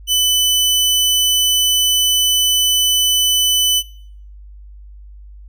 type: tone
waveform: sawtooth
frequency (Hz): 3000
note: F#7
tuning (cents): +23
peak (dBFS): -9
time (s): 0.07-3.83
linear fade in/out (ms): 50
effects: noise-tail reverb RT60 0.6 s tail -23 dB re dry + added 50 Hz sine -35 dBFS peak until 5.48 s